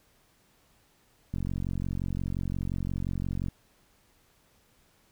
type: click train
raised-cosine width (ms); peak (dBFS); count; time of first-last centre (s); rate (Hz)
5; -20; 99; 1.34-3.484; 45.7
effects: pink hiss -65 dBFS RMS until 5.11 s